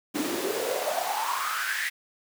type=noise with high-pass filter sweep; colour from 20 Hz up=pink; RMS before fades=-29 dBFS; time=0.14-1.9 s; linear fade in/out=20 ms; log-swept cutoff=260 to 2000 Hz; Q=7.1; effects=none